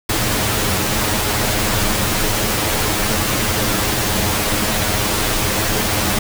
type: noise with comb filter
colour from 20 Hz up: pink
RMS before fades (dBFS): -18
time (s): 0.09-6.19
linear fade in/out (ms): 5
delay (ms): 9.5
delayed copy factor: +0.75
effects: none